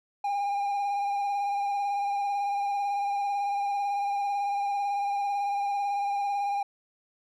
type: tone with vibrato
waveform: triangle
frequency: 806 Hz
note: G5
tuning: 48 cents sharp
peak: -24 dBFS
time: 0.24-6.63 s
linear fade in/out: 5 ms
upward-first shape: sine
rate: 18 Hz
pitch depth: 24 cents each way
effects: none